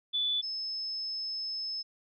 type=tone pair in turn; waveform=sine; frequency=3474 / 5220 Hz; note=A7 / E8; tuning=-23 / -18 cents; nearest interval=perfect fifth; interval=705 cents; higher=second; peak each=-27 / -33 dBFS; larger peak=first; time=0.13-0.42 / 0.42-1.83 s; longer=second; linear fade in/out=20 ms; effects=none